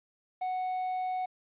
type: tone with quantisation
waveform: triangle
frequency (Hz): 740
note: F#5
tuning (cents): 0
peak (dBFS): -28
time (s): 0.41-1.26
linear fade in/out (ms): 10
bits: 9
effects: resampled to 8000 Hz